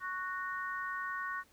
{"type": "harmonic tone", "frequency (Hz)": 370, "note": "F#4", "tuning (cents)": 0, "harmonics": [3, 4, 5], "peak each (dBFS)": [-39, -40, -41], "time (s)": [0, 1.44], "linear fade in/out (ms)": 50, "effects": ["pink hiss -66 dBFS RMS until 1.52 s"]}